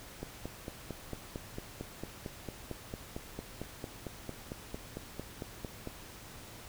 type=click train; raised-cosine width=2 ms; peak=-25 dBFS; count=26; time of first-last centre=0.23-5.873 s; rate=4.43 Hz; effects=added 107 Hz sine -60 dBFS peak until 6.68 s + pink hiss -50 dBFS RMS until 6.68 s